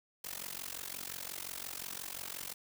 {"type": "noise with amplitude modulation", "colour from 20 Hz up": "white", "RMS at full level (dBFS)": -39, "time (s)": [0.24, 2.54], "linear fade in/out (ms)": 5, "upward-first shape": "sine", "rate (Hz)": 45.7, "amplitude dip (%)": 95, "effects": []}